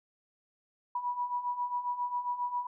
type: beating tone pair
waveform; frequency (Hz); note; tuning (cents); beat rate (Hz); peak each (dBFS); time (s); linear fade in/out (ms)
sine; 972 / 979.4; B5 / B5; -28 / -15; 7.4; -37 / -32; 0.95-2.67; 5
effects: none